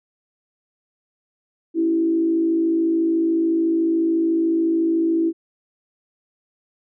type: tone with frequency modulation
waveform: sine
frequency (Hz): 329.6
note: E4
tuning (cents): 0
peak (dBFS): -16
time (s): 1.74-5.33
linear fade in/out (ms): 50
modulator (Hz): 53.9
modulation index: 0.44
effects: none